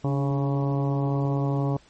harmonic tone with a mistuned harmonic, 138.59 Hz, C#3, in tune, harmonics 1 / 2 / 3 / 4 / 5 / 6 / 7 / 8, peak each -23 / -29 / -33 / -35 / -37 / -39 / -40 / -41 dBFS, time 0.04-1.77 s, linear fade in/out 5 ms, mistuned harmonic 2, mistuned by +51 cents, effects pink hiss -56 dBFS RMS until 1.89 s + MP3 32 kbps

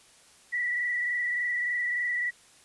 sine tone with frequency modulation, 1948 Hz, B6, 24 cents flat, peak -26 dBFS, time 0.52-2.31 s, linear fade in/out 20 ms, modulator 23.4 Hz, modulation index 1.8, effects white hiss -57 dBFS RMS until 2.64 s + resampled to 24000 Hz

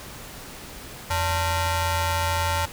sawtooth ring-modulated tone, 487.9 Hz, B4, 21 cents flat, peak -15 dBFS, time 1.1-2.66 s, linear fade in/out 10 ms, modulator 402 Hz, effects pink hiss -40 dBFS RMS until 2.72 s

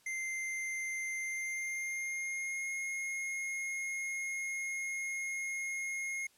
square tone with pitch glide, 2087 to 2149 Hz, C7 to C7, -5 to +46 cents, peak -36 dBFS, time 0.06-6.27 s, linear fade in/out 5 ms, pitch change +51 cents, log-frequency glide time 1.17-2.7 s, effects white hiss -67 dBFS RMS until 6.37 s + low-pass 11000 Hz 12 dB/octave

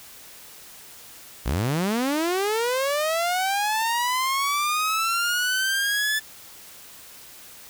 sawtooth linear sweep, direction up, 49.01 to 1746 Hz, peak -18 dBFS, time 1.45-6.2 s, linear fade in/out 20 ms, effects white hiss -45 dBFS RMS until 7.69 s

